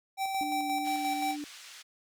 square tone with tremolo, 775 Hz, G5, 20 cents flat, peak -29 dBFS, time 0.17-1.37 s, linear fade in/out 50 ms, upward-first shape square, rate 5.7 Hz, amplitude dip 35%
sine tone with vibrato, 293.7 Hz, D4, in tune, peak -35 dBFS, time 0.41-1.44 s, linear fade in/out 0 ms, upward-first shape triangle, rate 2.5 Hz, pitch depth 20 cents each way
pink band-pass noise, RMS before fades -49 dBFS, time 0.84-1.83 s, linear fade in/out 20 ms, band 2100 to 7300 Hz, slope 12 dB/octave
effects none

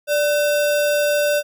sine tone with sample-and-hold, 587.3 Hz, D5, in tune, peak -15 dBFS, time 0.07-1.43 s, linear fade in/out 50 ms, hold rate 2100 Hz, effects none

